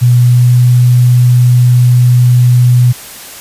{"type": "tone with pitch glide", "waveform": "sine", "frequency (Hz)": [122.5, 123.49], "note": ["B2", "B2"], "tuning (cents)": [-14, 0], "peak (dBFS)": -3, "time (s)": [0.01, 2.93], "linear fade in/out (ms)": 20, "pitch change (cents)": 14, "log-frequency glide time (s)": [0.15, 0.6], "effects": ["white hiss -29 dBFS RMS until 3.4 s", "resampled to 32000 Hz"]}